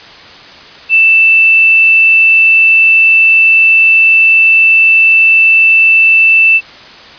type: tone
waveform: sine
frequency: 2656 Hz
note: E7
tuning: 12 cents sharp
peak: -3 dBFS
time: 0.89-6.61 s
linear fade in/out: 50 ms
effects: white hiss -33 dBFS RMS until 7.18 s + resampled to 11025 Hz